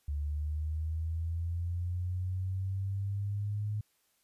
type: linear sweep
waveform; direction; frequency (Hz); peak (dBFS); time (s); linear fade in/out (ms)
sine; up; 72 to 106; -31; 0.08-3.81; 5
effects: white hiss -73 dBFS RMS until 4.23 s + resampled to 32000 Hz